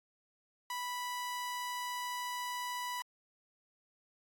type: tone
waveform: sawtooth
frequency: 986 Hz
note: B5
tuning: 3 cents flat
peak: -33 dBFS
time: 0.7-3.02 s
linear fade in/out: 2 ms
effects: AAC 64 kbps